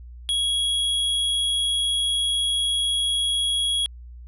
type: tone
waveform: square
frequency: 3322 Hz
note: G#7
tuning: in tune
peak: -21 dBFS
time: 0.29-3.86 s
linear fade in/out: 0 ms
effects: added 60 Hz sine -38 dBFS peak until 4.27 s + resampled to 24000 Hz